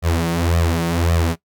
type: tone with flanger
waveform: sawtooth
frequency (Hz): 84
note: E2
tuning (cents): +33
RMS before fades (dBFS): -18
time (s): 0.02-1.36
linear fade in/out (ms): 50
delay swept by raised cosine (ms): 1.6 to 5.5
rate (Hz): 1.8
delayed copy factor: +0.95
effects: noise-tail reverb RT60 0.1 s tail -19 dB re dry